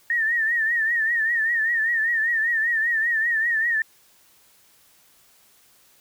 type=tone with vibrato; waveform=sine; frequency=1828 Hz; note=A#6; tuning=34 cents flat; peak=-19 dBFS; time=0.1-3.82 s; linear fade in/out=2 ms; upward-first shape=triangle; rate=5.1 Hz; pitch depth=100 cents each way; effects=white hiss -57 dBFS RMS until 6 s